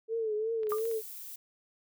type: tone with vibrato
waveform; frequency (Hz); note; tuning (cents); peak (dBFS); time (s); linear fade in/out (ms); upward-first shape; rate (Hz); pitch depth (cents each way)
sine; 440; A4; 0; -29; 0.08-1.02; 50; triangle; 2.8; 86
type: clicks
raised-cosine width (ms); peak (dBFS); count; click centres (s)
0.3; -36; 6; 0.633 / 0.67 / 0.706 / 0.784 / 0.854 / 0.914
type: noise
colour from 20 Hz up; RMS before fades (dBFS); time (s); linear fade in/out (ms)
violet; -44; 0.69-1.36; 5
type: tone with exponential decay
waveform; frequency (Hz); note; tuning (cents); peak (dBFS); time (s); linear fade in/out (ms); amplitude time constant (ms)
sine; 1200; D6; +37; -27; 0.72-0.82; 0; 21
effects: none